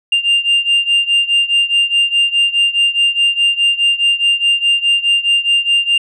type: beating tone pair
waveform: sine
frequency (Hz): 2794 / 2798.8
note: F7 / F7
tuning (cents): 0 / +3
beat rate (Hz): 4.8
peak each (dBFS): -11 / -13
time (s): 0.12-5.98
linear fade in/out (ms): 5
effects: tanh soft clip ceiling -7 dBFS